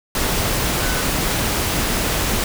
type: tone in noise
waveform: sine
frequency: 1499 Hz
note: F#6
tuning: 22 cents sharp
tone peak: -28 dBFS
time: 0.82-1.02 s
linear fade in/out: 2 ms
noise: pink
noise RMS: -20 dBFS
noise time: 0.15-2.44 s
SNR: -11 dB
effects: none